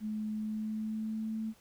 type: tone with pitch glide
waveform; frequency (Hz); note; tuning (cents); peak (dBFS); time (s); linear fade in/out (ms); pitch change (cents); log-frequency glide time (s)
sine; 214.6 to 220.3; A3 to A3; -43 to +2; -33; 0-1.54; 50; +45; 0.31-1.37
effects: pink hiss -63 dBFS RMS until 1.6 s